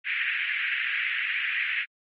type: band-pass noise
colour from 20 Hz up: pink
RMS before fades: -28 dBFS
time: 0.04-1.86 s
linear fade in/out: 50 ms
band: 1700 to 2700 Hz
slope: 48 dB/octave
effects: MP3 32 kbps